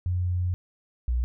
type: tone pair in turn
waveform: sine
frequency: 89.7 / 60.72 Hz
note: F2 / B1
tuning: +47 / -29 cents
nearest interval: perfect fifth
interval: 676 cents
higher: first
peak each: -23 / -22 dBFS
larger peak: second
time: 0.06-0.54 / 1.08-1.24 s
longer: first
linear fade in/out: 0 ms
effects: none